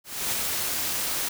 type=noise with ADSR envelope; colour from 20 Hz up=white; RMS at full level=-26 dBFS; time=0.04-1.29 s; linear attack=280 ms; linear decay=18 ms; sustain=-2 dB; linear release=11 ms; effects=none